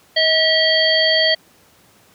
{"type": "harmonic tone with a mistuned harmonic", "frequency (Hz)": 646, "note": "E5", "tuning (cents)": -35, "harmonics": [1, 3, 5, 7], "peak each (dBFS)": [-18, -18, -18, -18], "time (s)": [0.16, 1.35], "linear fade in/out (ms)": 10, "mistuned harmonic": 1, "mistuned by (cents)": -24, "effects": ["pink hiss -52 dBFS RMS until 2.14 s", "high-pass 100 Hz 12 dB/octave"]}